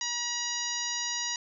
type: harmonic tone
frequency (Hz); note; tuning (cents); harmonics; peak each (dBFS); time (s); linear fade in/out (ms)
960; B5; -49; 1 / 2 / 3 / 4 / 5 / 6 / 7; -41 / -38 / -40 / -38 / -37 / -35 / -37; 0.01-1.36; 2
effects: none